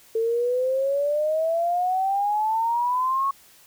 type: exponential sweep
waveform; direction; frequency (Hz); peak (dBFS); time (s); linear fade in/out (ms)
sine; up; 444.9 to 1108.7; -20; 0.15-3.31; 5
effects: white hiss -53 dBFS RMS until 3.66 s